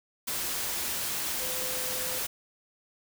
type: tone in noise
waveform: sine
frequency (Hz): 510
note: C5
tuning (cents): -44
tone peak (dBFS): -40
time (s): 1.4-2.19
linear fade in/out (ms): 10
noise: white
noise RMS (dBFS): -32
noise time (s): 0.27-2.27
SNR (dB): -11
effects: none